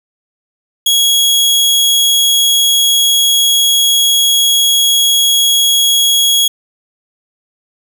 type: tone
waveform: sawtooth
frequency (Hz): 3322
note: G#7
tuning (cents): 0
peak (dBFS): -5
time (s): 0.86-6.48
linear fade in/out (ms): 5
effects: none